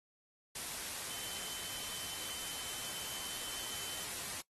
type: tone in noise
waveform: sine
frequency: 3063 Hz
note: G7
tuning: 41 cents flat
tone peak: -49 dBFS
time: 1.1-4.04 s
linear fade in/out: 5 ms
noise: white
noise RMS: -42 dBFS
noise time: 0.55-4.41 s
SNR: -10 dB
effects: noise-tail reverb RT60 0.1 s tail -19 dB re dry + AAC 32 kbps